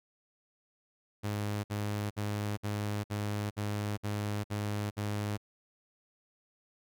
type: tone bursts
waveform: sawtooth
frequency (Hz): 103.83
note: G#2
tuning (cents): 0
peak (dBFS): -28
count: 9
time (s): 1.23-5.376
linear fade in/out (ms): 20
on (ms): 410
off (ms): 57
effects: none